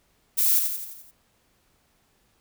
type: noise with echo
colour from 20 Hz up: violet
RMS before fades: -21 dBFS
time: 0.37-0.6 s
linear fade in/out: 20 ms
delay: 86 ms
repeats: 6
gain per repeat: -5 dB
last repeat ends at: 1.116 s
effects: pink hiss -66 dBFS RMS until 2.4 s